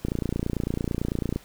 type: click train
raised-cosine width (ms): 3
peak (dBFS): -13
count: 39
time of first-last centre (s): 0.05-1.36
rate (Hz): 29
effects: pink hiss -52 dBFS RMS until 1.44 s